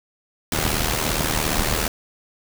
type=noise with amplitude modulation; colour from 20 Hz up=pink; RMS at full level=-19 dBFS; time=0.52-1.88 s; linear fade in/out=2 ms; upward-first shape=sine; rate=77.4 Hz; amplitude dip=70%; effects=none